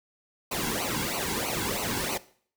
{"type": "noise with flanger", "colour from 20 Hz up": "pink", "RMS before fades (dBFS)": -30, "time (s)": [0.51, 2.18], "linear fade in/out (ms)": 10, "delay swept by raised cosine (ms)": [0.57, 1.67], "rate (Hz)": 3.1, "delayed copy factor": -0.9, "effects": ["noise-tail reverb RT60 0.5 s tail -18 dB re dry"]}